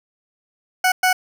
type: tone bursts at uneven times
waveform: 20% pulse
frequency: 740 Hz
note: F#5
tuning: in tune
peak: -9 dBFS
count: 2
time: 0.84-0.92 / 1.03-1.13 s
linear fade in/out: 5 ms
effects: none